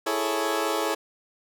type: chord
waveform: 20% pulse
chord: A major seventh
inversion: second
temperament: equal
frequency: 329.6 / 415.3 / 440 / 554.4 Hz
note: E4 / G#4 / A4 / C#5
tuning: 0 / 0 / 0 / 0 cents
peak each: -25 dBFS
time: 0.06-0.95 s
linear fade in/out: 10 ms
effects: none